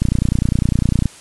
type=click train; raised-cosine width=5 ms; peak=-3 dBFS; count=32; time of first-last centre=0.02-1.057 s; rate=29.9 Hz; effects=white hiss -41 dBFS RMS until 1.2 s + resampled to 24000 Hz